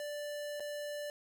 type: tone with dropouts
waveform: square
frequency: 587.3 Hz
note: D5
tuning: in tune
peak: -39 dBFS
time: 0-1.1 s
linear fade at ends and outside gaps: 1 ms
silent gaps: 0.598-0.604 s
effects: none